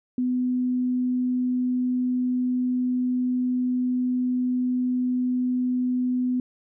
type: tone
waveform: sine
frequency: 250.7 Hz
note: B3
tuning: 26 cents sharp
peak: -21 dBFS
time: 0.18-6.4 s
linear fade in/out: 2 ms
effects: none